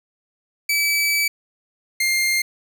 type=tone pair in turn; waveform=sawtooth; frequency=2300 / 2112 Hz; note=D7 / C7; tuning=-37 / +16 cents; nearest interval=minor second; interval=147 cents; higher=first; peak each=-14 dBFS; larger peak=neither; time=0.69-1.28 / 2-2.42 s; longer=first; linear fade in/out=5 ms; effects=none